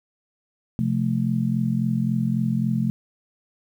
sine chord, F major, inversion second, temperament just, 130.96 / 174.61 / 218.3 Hz, C3 / F3 / A3, +2 / 0 / -13 cents, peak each -24 / -26 / -23 dBFS, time 0.79-2.9 s, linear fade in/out 0 ms, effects 9-bit

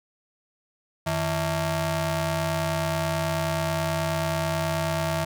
sawtooth ring-modulated tone, 246.9 Hz, B3, in tune, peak -17 dBFS, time 1.06-5.25 s, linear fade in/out 10 ms, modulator 405 Hz, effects none

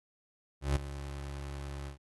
30% pulse tone with ADSR envelope, 70 Hz, C#2, 18 cents sharp, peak -22 dBFS, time 0.61-1.98 s, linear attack 150 ms, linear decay 11 ms, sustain -14 dB, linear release 110 ms, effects AAC 32 kbps

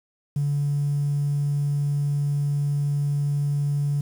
triangle tone, 143.8 Hz, D3, 36 cents flat, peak -17 dBFS, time 0.36-4.01 s, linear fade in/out 5 ms, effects tanh soft clip ceiling -18 dBFS + 8-bit

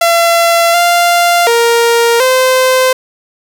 sawtooth tone with pitch steps, 678 / 695 / 467.3 / 516 Hz, E5 / F5 / A#4 / C5, +49 / -9 / +4 / -24 cents, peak -3 dBFS, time 0.01-2.93 s, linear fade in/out 5 ms, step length 730 ms, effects none

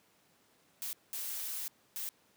blue noise bursts at uneven times, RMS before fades -39 dBFS, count 3, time 0.82-0.93 / 1.13-1.68 / 1.96-2.09 s, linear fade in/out 0 ms, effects pink hiss -68 dBFS RMS until 2.36 s + high-pass 150 Hz 12 dB/octave

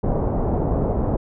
pink low-pass noise, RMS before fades -21 dBFS, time 0.03-1.17 s, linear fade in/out 10 ms, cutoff 800 Hz, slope 24 dB/octave, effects none

